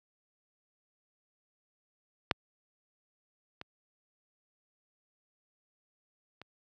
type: clicks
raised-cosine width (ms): 0.3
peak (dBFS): -8 / -25 / -30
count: 3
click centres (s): 2.312 / 3.614 / 6.416
effects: high-pass 80 Hz 12 dB/octave